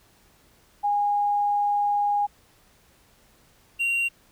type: tone pair in turn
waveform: sine / triangle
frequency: 820 / 2758 Hz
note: G#5 / F7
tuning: -22 / -22 cents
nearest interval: octave + major sixth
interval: 2100 cents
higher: second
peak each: -20 dBFS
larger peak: neither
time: 0.83-2.27 / 3.79-4.09 s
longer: first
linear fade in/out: 20 ms
effects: pink hiss -59 dBFS RMS until 4.31 s